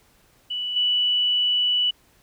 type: tone with level steps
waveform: sine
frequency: 2960 Hz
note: F#7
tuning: in tune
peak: -25 / -18 dBFS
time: 0.5-1.91 s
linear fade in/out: 10 ms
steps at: 0.76 s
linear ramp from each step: 5 ms
effects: pink hiss -59 dBFS RMS until 2.22 s